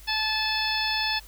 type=harmonic tone; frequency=869 Hz; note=A5; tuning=22 cents flat; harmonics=1 / 2 / 3 / 4 / 5 / 6; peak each=-31 / -31 / -31 / -31 / -31 / -31 dBFS; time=0.07-1.2 s; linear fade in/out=20 ms; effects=added 50 Hz sine -46 dBFS peak until 1.27 s + white hiss -51 dBFS RMS until 1.27 s